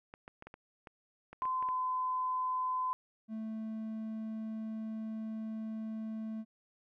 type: clicks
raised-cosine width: 0.5 ms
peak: -33 dBFS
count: 11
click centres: 0.139 / 0.279 / 0.424 / 0.47 / 0.541 / 0.872 / 1.33 / 1.423 / 1.454 / 1.626 / 1.688 s
type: tone with pitch glide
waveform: sine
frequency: 1029 to 1018.9 Hz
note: C6 to C6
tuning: -29 to -46 cents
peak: -31 dBFS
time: 1.42-2.93 s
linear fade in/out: 0 ms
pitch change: -17 cents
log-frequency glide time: 1.56-1.64 s
type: tone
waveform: triangle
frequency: 220 Hz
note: A3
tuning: in tune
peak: -35 dBFS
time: 3.28-6.45 s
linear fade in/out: 50 ms
effects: none